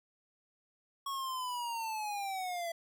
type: linear sweep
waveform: square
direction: down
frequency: 1108.7 to 665 Hz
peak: -36 dBFS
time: 1.06-2.72 s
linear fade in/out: 5 ms
effects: none